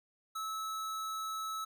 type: tone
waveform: square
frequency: 1300 Hz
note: E6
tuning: 24 cents flat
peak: -37 dBFS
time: 0.35-1.65 s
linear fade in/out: 10 ms
effects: none